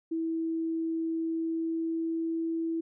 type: tone with pitch glide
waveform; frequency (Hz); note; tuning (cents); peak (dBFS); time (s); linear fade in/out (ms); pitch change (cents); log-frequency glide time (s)
sine; 326.4 to 328.5; E4 to E4; -17 to -6; -28; 0.11-2.81; 10; +11; 1.13-2.5
effects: none